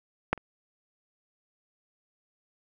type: clicks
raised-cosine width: 0.5 ms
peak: -8 / -30 dBFS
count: 2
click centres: 0.33 / 0.377 s
effects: none